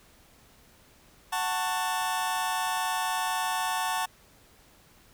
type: chord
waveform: sawtooth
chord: F# minor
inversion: none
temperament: just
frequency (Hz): 740 / 888 / 1110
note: F#5 / A5 / C#6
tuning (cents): 0 / +16 / +2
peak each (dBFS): -28 / -26 / -29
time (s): 1.32-4.06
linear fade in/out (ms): 10
effects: pink hiss -58 dBFS RMS until 5.13 s